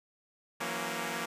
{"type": "chord", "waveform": "5% pulse", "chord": "F# dominant seventh", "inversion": "third", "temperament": "equal with one note detuned", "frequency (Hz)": [167.21, 185, 233.1, 277.2], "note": ["E3", "F#3", "A#3", "C#4"], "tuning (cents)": [25, 0, 0, 0], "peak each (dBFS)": [-28, -30, -25, -31], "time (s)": [0.6, 1.26], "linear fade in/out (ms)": 10, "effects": ["resampled to 32000 Hz"]}